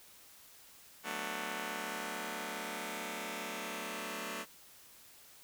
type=chord; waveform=5% pulse; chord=B minor seventh; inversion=second; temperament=just; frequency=185.21 / 222.2 / 246.9 / 296.3 Hz; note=F#3 / A3 / B3 / D4; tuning=+2 / +17 / 0 / +15 cents; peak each=-34 / -31 / -35 / -33 dBFS; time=1.03-4.46 s; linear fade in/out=50 ms; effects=white hiss -58 dBFS RMS until 5.43 s